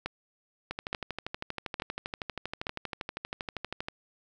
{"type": "two click trains", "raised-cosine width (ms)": 0.3, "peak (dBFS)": [-18, -16], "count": [41, 4], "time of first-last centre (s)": [[0.71, 3.885], [0.06, 2.669]], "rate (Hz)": [12.6, 1.15], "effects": []}